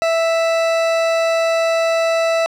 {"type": "tone", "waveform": "40% pulse", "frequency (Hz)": 659.3, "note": "E5", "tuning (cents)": 0, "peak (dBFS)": -13, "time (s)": [0.02, 2.46], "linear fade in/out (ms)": 0, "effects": ["low-pass 5000 Hz 12 dB/octave", "7-bit"]}